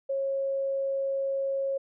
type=tone; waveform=sine; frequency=545 Hz; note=C#5; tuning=29 cents flat; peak=-26 dBFS; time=0.09-1.78 s; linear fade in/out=10 ms; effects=none